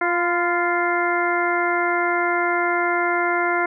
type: harmonic tone with a mistuned harmonic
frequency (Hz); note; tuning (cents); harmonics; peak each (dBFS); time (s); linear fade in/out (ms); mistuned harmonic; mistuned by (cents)
349.2; F4; 0; 1 / 2 / 3 / 4 / 5 / 6; -24 / -24 / -26 / -24 / -29 / -26; 0.01-3.66; 5; 3; -33
effects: none